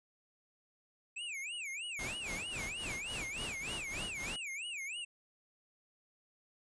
square tone with vibrato, 2489 Hz, D#7, in tune, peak -40 dBFS, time 1.16-5.05 s, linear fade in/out 10 ms, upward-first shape sine, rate 3.2 Hz, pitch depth 280 cents each way
pink noise with tremolo, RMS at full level -42 dBFS, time 1.99-4.36 s, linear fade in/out 0 ms, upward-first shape sine, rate 3.6 Hz, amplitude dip 80%
effects resampled to 24000 Hz

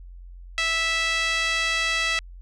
5% pulse tone with band-pass filter, 657 Hz, E5, 6 cents flat, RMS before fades -24 dBFS, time 0.58-2.19 s, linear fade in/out 0 ms, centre 2200 Hz, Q 1.5, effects added 44 Hz sine -39 dBFS peak until 2.41 s

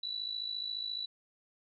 sine tone with amplitude modulation, 3951 Hz, B7, in tune, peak -32 dBFS, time 0.03-1.06 s, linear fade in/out 5 ms, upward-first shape sine, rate 54.4 Hz, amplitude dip 70%, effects none

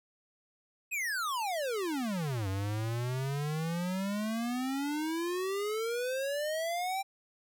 square exponential two-way sweep, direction down then up, 2605 to 94.3 to 790 Hz, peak -32 dBFS, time 0.91-7.03 s, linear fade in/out 20 ms, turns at 2.48 s, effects none

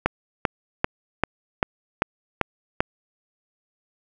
click train, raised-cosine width 0.5 ms, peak -3 dBFS, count 8, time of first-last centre 0.06-2.805 s, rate 2.55 Hz, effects none

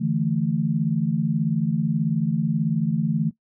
sine chord, D suspended second, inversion none, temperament just, 146.83 / 165.19 / 220.2 Hz, D3 / E3 / A3, 0 / +4 / +2 cents, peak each -25 / -23 / -24 dBFS, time 0-3.31 s, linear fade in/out 20 ms, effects noise-tail reverb RT60 0.1 s tail -18 dB re dry

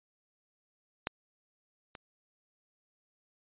clicks, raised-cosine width 0.3 ms, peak -15 / -28 dBFS, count 2, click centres 1.071 / 1.952 s, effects resampled to 8000 Hz

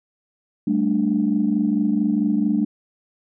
sine chord, G suspended second, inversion none, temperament just, 196 / 220.5 / 294 Hz, G3 / A3 / D4, 0 / +4 / +2 cents, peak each -22 / -20 / -21 dBFS, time 0.67-2.65 s, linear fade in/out 5 ms, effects tanh soft clip ceiling -8 dBFS

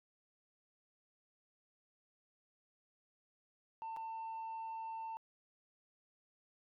sine tone with dropouts, 897 Hz, A5, 33 cents sharp, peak -39 dBFS, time 3.82-5.17 s, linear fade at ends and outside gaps 0 ms, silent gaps 3.964-3.97 s, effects tanh soft clip ceiling -40 dBFS

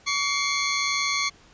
15% pulse tone pair together, 1134 / 2126 Hz, C#6 / C7, +39 / +27 cents, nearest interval major seventh, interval 1088 cents, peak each -19 dBFS, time 0.06-1.3 s, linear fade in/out 20 ms, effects pink hiss -54 dBFS RMS until 1.53 s + resampled to 16000 Hz

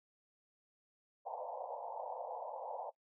white band-pass noise, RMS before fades -44 dBFS, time 1.25-2.91 s, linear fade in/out 20 ms, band 490 to 950 Hz, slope 96 dB/octave, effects noise-tail reverb RT60 0.1 s tail -19 dB re dry

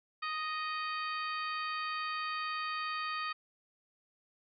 harmonic tone with a mistuned harmonic, 622.3 Hz, D#5, in tune, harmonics 2 / 3 / 4 / 5 / 6 / 7, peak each -36 / -42 / -43 / -48 / -50 / -46 dBFS, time 0.22-3.33 s, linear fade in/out 10 ms, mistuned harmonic 7, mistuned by +77 cents, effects none

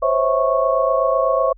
sine tone cluster, 518 / 546 / 652 / 1103 Hz, C5 / C#5 / E5 / C#6, -17 / -26 / -19 / -9 cents, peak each -20 dBFS, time 0.02-1.53 s, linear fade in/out 10 ms, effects added 42 Hz sine -42 dBFS peak until 1.57 s

